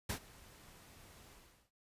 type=noise with ADSR envelope; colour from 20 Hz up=pink; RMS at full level=-37 dBFS; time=0.09-1.71 s; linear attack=8 ms; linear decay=92 ms; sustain=-22 dB; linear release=400 ms; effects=noise-tail reverb RT60 0.1 s tail -18 dB re dry + resampled to 32000 Hz